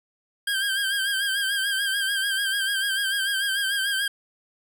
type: tone with vibrato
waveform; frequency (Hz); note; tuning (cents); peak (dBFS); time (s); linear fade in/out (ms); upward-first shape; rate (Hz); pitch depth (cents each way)
25% pulse; 1592; G6; +26; -19; 0.47-4.08; 5; sine; 6.8; 57
effects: none